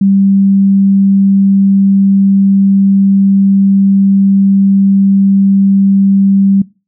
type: tone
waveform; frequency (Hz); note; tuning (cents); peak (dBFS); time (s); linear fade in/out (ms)
sine; 196; G3; 0; -5; 0.01-6.62; 5
effects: noise-tail reverb RT60 0.3 s tail -22 dB re dry